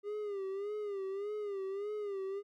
triangle tone with vibrato, 402.9 Hz, G4, 48 cents sharp, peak -34 dBFS, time 0.03-2.43 s, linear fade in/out 50 ms, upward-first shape sine, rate 1.7 Hz, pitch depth 87 cents each way, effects none

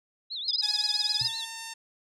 sine tone with vibrato, 3835 Hz, A#7, 48 cents sharp, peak -32 dBFS, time 0.3-1.46 s, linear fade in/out 20 ms, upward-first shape triangle, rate 7.7 Hz, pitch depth 230 cents each way
sine tone bursts, 4978 Hz, D#8, in tune, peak -23 dBFS, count 16, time 0.48-1.275 s, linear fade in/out 2 ms, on 30 ms, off 21 ms
5% pulse tone with pitch glide, 840 to 905.5 Hz, G#5 to A5, +19 to +49 cents, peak -24 dBFS, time 0.62-1.74 s, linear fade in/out 10 ms, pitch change +130 cents, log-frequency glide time 1.18-1.25 s
sine tone with exponential decay, 122.1 Hz, B2, 19 cents flat, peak -33 dBFS, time 1.21-1.36 s, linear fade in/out 5 ms, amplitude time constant 31 ms
effects low-pass 9000 Hz 12 dB/octave

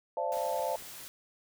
sine chord, D minor seventh, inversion third, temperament equal with one note detuned, 523.3 / 587.3 / 683.3 / 880 Hz, C5 / D5 / F5 / A5, 0 / 0 / -38 / 0 cents, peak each -35 dBFS, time 0.17-0.76 s, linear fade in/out 2 ms
white noise, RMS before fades -46 dBFS, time 0.32-1.08 s, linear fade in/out 0 ms
click train, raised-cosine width 1 ms, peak -39 dBFS, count 3, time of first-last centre 0.37-0.824 s, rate 4.41 Hz
effects none

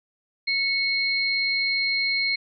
sine tone pair together, 2205 / 4194 Hz, C#7 / C8, -10 / +3 cents, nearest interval major seventh, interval 1113 cents, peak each -23 / -25 dBFS, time 0.47-2.36 s, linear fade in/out 10 ms, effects none

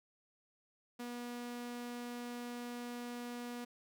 sawtooth tone, 241.7 Hz, B3, 37 cents flat, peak -38 dBFS, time 0.99-3.65 s, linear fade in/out 10 ms, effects none

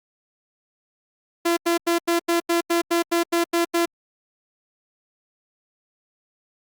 sawtooth tone bursts, 340.1 Hz, F4, 46 cents flat, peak -14 dBFS, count 12, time 1.45-3.858 s, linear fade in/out 10 ms, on 120 ms, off 88 ms, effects Opus 48 kbps

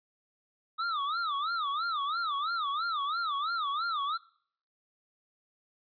square tone with vibrato, 1245 Hz, D#6, 1 cent sharp, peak -30 dBFS, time 0.78-4.18 s, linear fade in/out 20 ms, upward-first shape sine, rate 3 Hz, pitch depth 200 cents each way, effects noise-tail reverb RT60 0.6 s tail -23 dB re dry + resampled to 11025 Hz

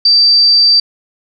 sine tone, 4661 Hz, D8, 14 cents flat, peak -5 dBFS, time 0.05-0.8 s, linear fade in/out 5 ms, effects none

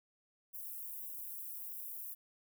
white high-pass noise, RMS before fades -45 dBFS, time 0.53-2.15 s, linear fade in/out 20 ms, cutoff 12000 Hz, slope 24 dB/octave, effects none

